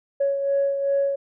sine beating tone pair, 556 / 558.6 Hz, C#5 / C#5, +5 / +13 cents, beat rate 2.6 Hz, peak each -19 / -28 dBFS, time 0.2-1.16 s, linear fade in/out 10 ms, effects tanh soft clip ceiling -14 dBFS

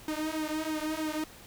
sawtooth tone with flanger, 311.1 Hz, D#4, in tune, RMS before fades -33 dBFS, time 0.08-1.24 s, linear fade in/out 2 ms, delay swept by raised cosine 1.7 to 4.7 ms, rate 3.1 Hz, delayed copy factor -0.95, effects pink hiss -51 dBFS RMS until 1.46 s

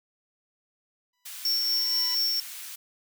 10% pulse tone with exponential growth, 987.8 Hz, B5, in tune, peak -28 dBFS, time 1.13-2.15 s, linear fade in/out 5 ms, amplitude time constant 220 ms
white high-pass noise, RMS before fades -40 dBFS, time 1.25-2.76 s, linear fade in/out 10 ms, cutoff 1600 Hz, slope 12 dB/octave
square tone with tremolo, 5460 Hz, F8, 40 cents flat, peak -23 dBFS, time 1.45-2.4 s, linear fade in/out 2 ms, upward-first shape sine, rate 4.2 Hz, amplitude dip 25%
effects none

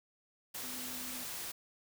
sine tone in noise, 251.3 Hz, B3, 30 cents sharp, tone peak -49 dBFS, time 0.63-1.24 s, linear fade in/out 10 ms, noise white, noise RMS -42 dBFS, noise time 0.54-1.52 s, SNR -10 dB, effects none

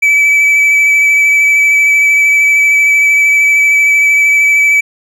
triangle tone with vibrato, 2300 Hz, D7, 37 cents flat, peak -4 dBFS, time 0.02-4.81 s, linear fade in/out 10 ms, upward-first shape sine, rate 13 Hz, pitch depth 15 cents each way, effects none

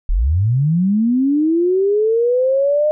sine linear sweep, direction up, 32.08 to 613 Hz, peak -12 dBFS, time 0.09-2.91 s, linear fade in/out 0 ms, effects none

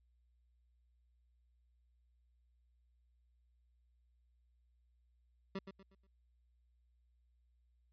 25% pulse tone with echo, 193.7 Hz, G3, 20 cents flat, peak -35 dBFS, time 5.55-5.59 s, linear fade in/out 5 ms, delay 120 ms, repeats 4, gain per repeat -9 dB, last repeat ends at 6.07 s, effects added 60 Hz sine -70 dBFS peak until 7.92 s + resampled to 11025 Hz

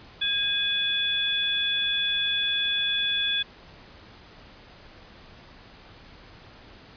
sine tone cluster, 1630 / 2512 / 3433 Hz, G#6 / D#7 / A7, -33 / +16 / -43 cents, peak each -31 / -32 / -24 dBFS, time 0.21-3.43 s, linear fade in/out 10 ms, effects pink hiss -49 dBFS RMS until 6.96 s + resampled to 11025 Hz

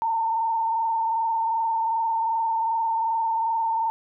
sine tone with frequency modulation, 904 Hz, A5, 47 cents sharp, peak -21 dBFS, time 0.02-3.9 s, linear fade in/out 0 ms, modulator 22.6 Hz, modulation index 1, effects none

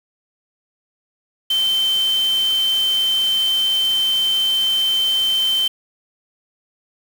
sine tone in noise, 3097 Hz, G7, 22 cents flat, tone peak -15 dBFS, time 1.5-5.68 s, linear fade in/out 5 ms, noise white, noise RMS -32 dBFS, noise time 1.5-5.68 s, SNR +14 dB, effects none

